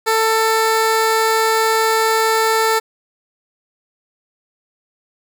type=tone; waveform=15% pulse; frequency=444.4 Hz; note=A4; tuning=17 cents sharp; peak=-7 dBFS; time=0.06-2.8 s; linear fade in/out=20 ms; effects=none